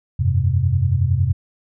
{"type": "chord", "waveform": "sine", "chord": "F suspended second", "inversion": "none", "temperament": "equal with one note detuned", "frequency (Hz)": [87.31, 98, 129.31], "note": ["F2", "G2", "C3"], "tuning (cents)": [0, 0, -20], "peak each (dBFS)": -19, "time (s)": [0.19, 1.33], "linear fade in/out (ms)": 10, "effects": []}